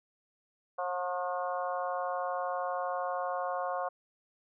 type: harmonic tone with a mistuned harmonic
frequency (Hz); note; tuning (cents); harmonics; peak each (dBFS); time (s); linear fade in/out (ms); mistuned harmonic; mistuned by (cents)
180; F#3; -47; 3 / 4 / 5 / 6 / 7 / 8; -36 / -35 / -43 / -37 / -44 / -45; 0.78-3.89; 10; 7; -38
effects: none